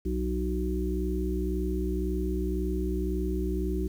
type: harmonic tone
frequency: 61.9 Hz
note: B1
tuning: 5 cents sharp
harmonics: 1 / 3 / 5 / 6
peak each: -29 / -34 / -34 / -33 dBFS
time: 0.05-3.88 s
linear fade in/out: 10 ms
effects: 9-bit